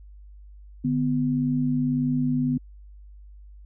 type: tone pair together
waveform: sine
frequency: 148.25 / 250 Hz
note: D3 / B3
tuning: +17 / +21 cents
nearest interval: major sixth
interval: 904 cents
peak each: -26 / -22 dBFS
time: 0.84-2.58 s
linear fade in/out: 10 ms
effects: added 50 Hz sine -43 dBFS peak until 3.65 s

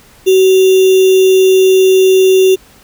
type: tone with sample-and-hold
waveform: sine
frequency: 377.6 Hz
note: F#4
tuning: 35 cents sharp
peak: -4 dBFS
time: 0.26-2.56 s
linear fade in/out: 20 ms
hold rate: 3150 Hz
effects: pink hiss -43 dBFS RMS until 2.83 s

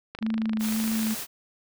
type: click train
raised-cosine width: 0.3 ms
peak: -20 dBFS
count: 26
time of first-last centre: 0.15-1.108 s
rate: 26.1 Hz
type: tone with vibrato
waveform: sine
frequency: 220 Hz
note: A3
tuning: in tune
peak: -24 dBFS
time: 0.21-1.15 s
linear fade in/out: 20 ms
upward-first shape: sine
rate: 1.8 Hz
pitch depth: 17 cents each way
type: noise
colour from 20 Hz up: white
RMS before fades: -34 dBFS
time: 0.59-1.27 s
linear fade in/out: 50 ms
effects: none

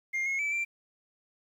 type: tone with pitch steps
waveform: sine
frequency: 2117 / 2167 / 2310 / 2356 Hz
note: C7 / C#7 / D7 / D7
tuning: +20 / -40 / -29 / +5 cents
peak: -25 dBFS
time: 0.13-0.65 s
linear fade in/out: 20 ms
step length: 130 ms
effects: tanh soft clip ceiling -27 dBFS + 10-bit

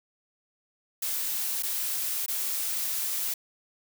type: noise with dropouts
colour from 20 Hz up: blue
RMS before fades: -30 dBFS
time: 1.02-3.34 s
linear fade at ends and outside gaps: 5 ms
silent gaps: 1.625-1.632 / 2.262-2.281 s
effects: none

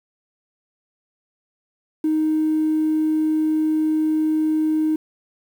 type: tone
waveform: triangle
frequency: 311.6 Hz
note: D#4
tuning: 3 cents sharp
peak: -13 dBFS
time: 2.04-4.96 s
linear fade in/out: 5 ms
effects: tanh soft clip ceiling -14 dBFS + 8-bit

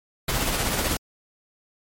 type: noise with tremolo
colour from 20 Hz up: pink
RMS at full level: -23 dBFS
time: 0.28-0.97 s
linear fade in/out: 5 ms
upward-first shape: sine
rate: 16 Hz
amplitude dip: 35%
effects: MP3 64 kbps

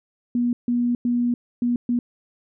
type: tone bursts at uneven times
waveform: sine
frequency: 241.4 Hz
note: B3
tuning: 39 cents flat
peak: -18 dBFS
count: 5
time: 0.35-0.53 / 0.68-0.95 / 1.05-1.34 / 1.62-1.76 / 1.89-1.99 s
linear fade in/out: 2 ms
effects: none

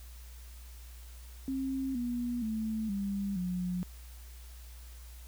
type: tone with pitch steps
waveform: sine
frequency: 266.9 / 241.9 / 219.3 / 198.8 / 180.2 Hz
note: C4 / B3 / A3 / G3 / F#3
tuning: +35 / -36 / -6 / +25 / -45 cents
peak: -31 dBFS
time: 1.48-3.83 s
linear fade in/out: 0 ms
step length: 470 ms
effects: added 60 Hz sine -46 dBFS peak until 5.27 s + white hiss -57 dBFS RMS until 5.27 s

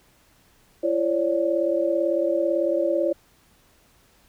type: tone cluster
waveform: sine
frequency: 339.4 / 546 / 584 Hz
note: F4 / C#5 / D5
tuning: -49 / -26 / -10 cents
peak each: -24 dBFS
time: 0.83-3.13 s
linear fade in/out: 10 ms
effects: pink hiss -59 dBFS RMS until 4.28 s

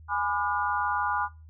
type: chord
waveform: sine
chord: G# diminished seventh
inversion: none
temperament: just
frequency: 830.6 / 996.7 / 1196.1 / 1435.3 Hz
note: G#5 / B5 / D6 / F6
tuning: 0 / +16 / +31 / +47 cents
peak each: -30 / -30 / -31 / -30 dBFS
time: 0.08-1.29 s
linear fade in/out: 50 ms
effects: noise-tail reverb RT60 0.3 s tail -23 dB re dry + added 79 Hz sine -46 dBFS peak until 1.49 s

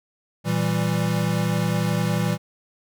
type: chord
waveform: square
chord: E diminished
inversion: second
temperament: equal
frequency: 116.54 / 164.81 / 196 Hz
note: Bb2 / E3 / G3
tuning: 0 / 0 / 0 cents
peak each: -26 / -24 / -27 dBFS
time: 0.44-2.38 s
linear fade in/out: 50 ms
effects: none

